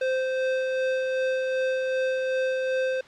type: tone with tremolo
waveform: square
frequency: 520 Hz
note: C5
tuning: 11 cents flat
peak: -23 dBFS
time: 0.01-3.01 s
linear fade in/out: 5 ms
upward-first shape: sine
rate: 2.6 Hz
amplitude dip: 25%
effects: white hiss -49 dBFS RMS until 3.07 s + low-pass 3000 Hz 12 dB/octave